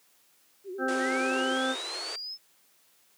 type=tone with vibrato; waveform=sine; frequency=377.9 Hz; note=F#4; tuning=37 cents sharp; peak=-35 dBFS; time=0.64-1.58 s; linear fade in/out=50 ms; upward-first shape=sine; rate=10 Hz; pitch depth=96 cents each way
type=harmonic tone; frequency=261.6 Hz; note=C4; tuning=in tune; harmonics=1 / 2 / 3 / 5 / 6; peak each=-31 / -32 / -36 / -35 / -32 dBFS; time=0.78-1.76 s; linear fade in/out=50 ms
type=band-pass noise; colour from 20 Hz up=pink; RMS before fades=-40 dBFS; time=0.88-2.16 s; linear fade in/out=5 ms; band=330 to 9900 Hz; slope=96 dB/octave
type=linear sweep; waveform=sine; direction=up; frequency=1776 to 5274 Hz; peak=-35 dBFS; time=0.98-2.38 s; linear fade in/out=50 ms
effects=white hiss -64 dBFS RMS until 3.17 s + high-pass 150 Hz 12 dB/octave